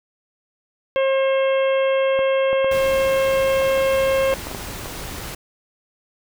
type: harmonic tone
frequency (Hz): 536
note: C5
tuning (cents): +42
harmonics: 1 / 2 / 3 / 4 / 5 / 6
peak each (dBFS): -16 / -28 / -32 / -31 / -32 / -35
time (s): 0.96-4.34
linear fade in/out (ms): 0
type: clicks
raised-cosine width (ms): 1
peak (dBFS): -16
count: 10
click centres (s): 2.191 / 2.53 / 2.645 / 3.618 / 3.777 / 4.327 / 4.47 / 4.514 / 4.548 / 4.858
type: noise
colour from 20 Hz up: pink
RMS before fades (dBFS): -32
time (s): 2.71-5.35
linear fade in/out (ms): 5
effects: none